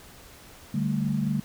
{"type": "chord", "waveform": "sine", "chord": "D suspended fourth", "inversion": "none", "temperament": "just", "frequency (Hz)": [146.83, 195.78, 220.2], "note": ["D3", "G3", "A3"], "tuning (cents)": [0, -2, 2], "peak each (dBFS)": -28, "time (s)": [0.74, 1.4], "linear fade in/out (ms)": 5, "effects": ["pink hiss -49 dBFS RMS until 1.44 s"]}